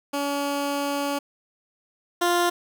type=tone pair in turn; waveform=15% pulse; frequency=283.7 / 349.4 Hz; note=C#4 / F4; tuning=+40 / +1 cents; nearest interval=major third; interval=361 cents; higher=second; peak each=-18 / -13 dBFS; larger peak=second; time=0.13-1.19 / 2.21-2.5 s; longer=first; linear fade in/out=10 ms; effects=none